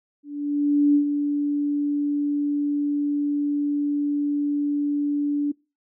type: tone with ADSR envelope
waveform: sine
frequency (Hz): 290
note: D4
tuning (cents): -22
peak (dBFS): -13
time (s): 0.23-5.52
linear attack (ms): 720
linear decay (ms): 94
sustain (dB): -7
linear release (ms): 10
effects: noise-tail reverb RT60 0.3 s tail -25 dB re dry